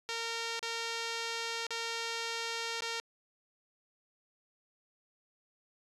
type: tone with dropouts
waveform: 5% pulse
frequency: 460 Hz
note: A#4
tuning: 23 cents flat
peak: -23 dBFS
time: 0.09-3 s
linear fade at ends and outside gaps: 0 ms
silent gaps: 0.593-0.628 / 1.667-1.706 / 2.807-2.821 s
effects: resampled to 24000 Hz